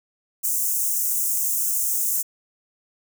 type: high-pass noise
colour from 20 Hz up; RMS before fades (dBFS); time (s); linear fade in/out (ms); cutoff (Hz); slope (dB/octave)
white; -23; 0.43-2.23; 20; 6300; 48
effects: none